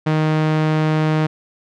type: tone with low-pass filter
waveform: sawtooth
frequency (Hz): 155.6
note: D#3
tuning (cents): 0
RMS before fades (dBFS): -17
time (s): 0.06-1.27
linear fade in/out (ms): 10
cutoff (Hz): 3200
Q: 0.59
effects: none